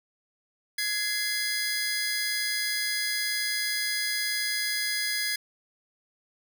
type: tone cluster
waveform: sawtooth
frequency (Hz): 1676 / 2070 / 4909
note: G#6 / C7 / D#8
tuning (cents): +15 / -19 / -24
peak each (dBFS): -28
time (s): 0.78-5.36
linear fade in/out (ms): 5
effects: none